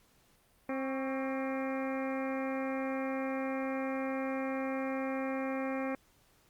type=harmonic tone with a mistuned harmonic; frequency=265.9 Hz; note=C4; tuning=28 cents sharp; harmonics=1 / 2 / 3 / 4 / 5 / 6 / 7 / 8 / 9; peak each=-35 / -37 / -43 / -45 / -48 / -49 / -48 / -48 / -48 dBFS; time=0.69-5.95 s; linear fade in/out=2 ms; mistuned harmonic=4; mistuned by=+71 cents; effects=pink hiss -67 dBFS RMS until 6.49 s + Opus 48 kbps